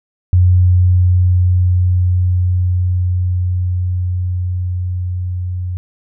sine tone with level ramp, 90.3 Hz, F#2, 42 cents flat, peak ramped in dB -6 to -18 dBFS, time 0.33-5.77 s, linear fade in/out 0 ms, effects none

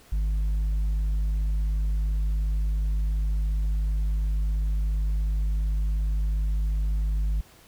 sine tone with tanh clipping, 51.4 Hz, G#1, 17 cents flat, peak -23 dBFS, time 0.12-7.41 s, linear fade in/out 5 ms, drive 4 dB, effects pink hiss -54 dBFS RMS until 7.67 s

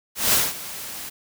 white noise with ADSR envelope, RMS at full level -17 dBFS, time 0.15-1.1 s, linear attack 180 ms, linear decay 200 ms, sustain -17 dB, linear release 16 ms, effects none

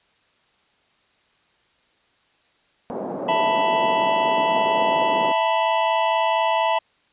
white band-pass noise, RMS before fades -29 dBFS, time 2.9-5.32 s, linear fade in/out 0 ms, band 180 to 720 Hz, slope 24 dB/octave
square chord, E suspended fourth, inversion none, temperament equal with one note detuned, 659.3 / 883.6 / 987.8 Hz, E5 / A5 / B5, 0 / +7 / 0 cents, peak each -23 / -22 / -24 dBFS, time 3.28-6.79 s, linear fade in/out 10 ms
effects white hiss -62 dBFS RMS until 7.12 s + resampled to 8000 Hz

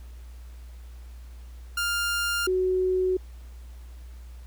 sawtooth / sine tone pair in turn, 1400 / 370.8 Hz, F6 / F#4, +4 / +4 cents, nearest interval octave + major seventh, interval 2300 cents, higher first, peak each -21 dBFS, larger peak neither, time 1.77-2.47 / 2.47-3.17 s, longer neither, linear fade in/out 5 ms, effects added 60 Hz sine -40 dBFS peak until 4.46 s + pink hiss -58 dBFS RMS until 4.46 s

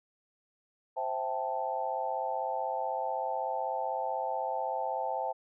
sine chord, A minor seventh, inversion first, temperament equal, 523.3 / 659.3 / 784 / 880 Hz, C5 / E5 / G5 / A5, 0 / 0 / 0 / 0 cents, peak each -37 / -37 / -35 / -35 dBFS, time 0.96-5.33 s, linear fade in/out 20 ms, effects none

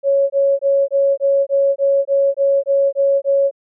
sine tone bursts, 554 Hz, C#5, 1 cent flat, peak -11 dBFS, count 12, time 0.03-3.512 s, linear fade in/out 50 ms, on 270 ms, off 22 ms, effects none

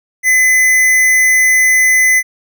square tone, 2025 Hz, B6, 43 cents sharp, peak -8 dBFS, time 0.23-2.23 s, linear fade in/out 50 ms, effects none

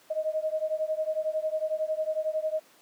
sine beating tone pair, 621 / 632 Hz, D#5 / D#5, -3 / +27 cents, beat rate 11 Hz, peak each -29 / -30 dBFS, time 0.1-2.6 s, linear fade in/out 10 ms, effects pink hiss -58 dBFS RMS until 2.81 s + high-pass 300 Hz 12 dB/octave

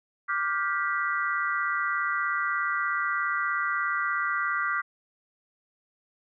sine chord, G dominant seventh, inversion second, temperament just, 1176 / 1411.2 / 1568 / 1960 Hz, D6 / F6 / G6 / B6, +2 / +18 / 0 / -14 cents, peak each -29 / -30 / -32 / -32 dBFS, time 0.28-4.82 s, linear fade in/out 20 ms, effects none

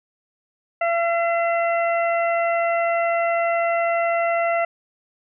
harmonic tone, 678 Hz, E5, 49 cents sharp, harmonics 1 / 2 / 3 / 4, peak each -19 / -27 / -27 / -33 dBFS, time 0.81-4.65 s, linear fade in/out 5 ms, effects none

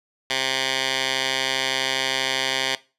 10% pulse tone with band-pass filter, 132.4 Hz, C3, 21 cents sharp, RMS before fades -24 dBFS, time 0.3-2.75 s, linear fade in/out 2 ms, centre 3300 Hz, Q 1.3, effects noise-tail reverb RT60 0.3 s tail -19 dB re dry + resampled to 32000 Hz

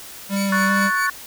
square tone with vibrato, 196 Hz, G3, in tune, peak -20 dBFS, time 0.29-0.91 s, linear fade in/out 50 ms, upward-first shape square, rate 2.5 Hz, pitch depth 15 cents each way
15% pulse tone with tremolo, 2268 Hz, C#7, 39 cents sharp, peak -20 dBFS, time 0.36-1.07 s, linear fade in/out 5 ms, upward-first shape triangle, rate 4.8 Hz, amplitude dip 85%
sine chord, F# minor, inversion second, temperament equal, 1108.7 / 1480 / 1760 Hz, C#6 / F#6 / A6, 0 / 0 / 0 cents, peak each -22 dBFS, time 0.52-1.1 s, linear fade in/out 5 ms
effects white hiss -38 dBFS RMS until 1.26 s

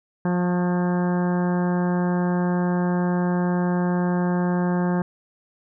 harmonic tone with a mistuned harmonic, 177.8 Hz, F3, 31 cents sharp, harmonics 1 / 2 / 3 / 4 / 5 / 6 / 7 / 8 / 9 / 10, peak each -20 / -28 / -32 / -34 / -33 / -38 / -41 / -45 / -37 / -47 dBFS, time 0.25-5.02 s, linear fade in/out 2 ms, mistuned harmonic 6, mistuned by +33 cents, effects none

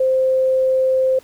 sine tone, 522 Hz, C5, 4 cents flat, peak -13 dBFS, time 0-1.19 s, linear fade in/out 5 ms, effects pink hiss -49 dBFS RMS until 1.23 s

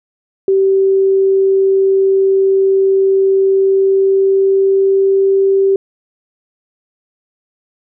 sine tone with pitch glide, 386.8 to 389.5 Hz, G4 to G4, -23 to -11 cents, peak -8 dBFS, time 0.48-5.76 s, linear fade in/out 2 ms, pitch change +12 cents, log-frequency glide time 3.4-5.4 s, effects none

